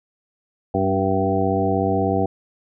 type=harmonic tone with a mistuned harmonic; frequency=96.3 Hz; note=G2; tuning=30 cents flat; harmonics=1 / 2 / 3 / 4 / 5 / 7 / 8; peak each=-25 / -25 / -25 / -25 / -25 / -25 / -25 dBFS; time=0.74-2.26 s; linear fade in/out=5 ms; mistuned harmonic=3; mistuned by=-17 cents; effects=none